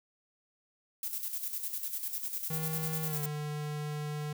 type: noise with tremolo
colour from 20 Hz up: violet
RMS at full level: -35 dBFS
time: 1.03-3.26 s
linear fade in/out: 2 ms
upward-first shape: square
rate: 10 Hz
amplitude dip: 55%
type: tone with pitch glide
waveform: square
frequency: 158.3 to 149.42 Hz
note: D#3 to D3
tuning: +30 to +30 cents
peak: -35 dBFS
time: 2.5-4.33 s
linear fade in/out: 5 ms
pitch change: -100 cents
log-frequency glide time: 3.05-3.19 s
effects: none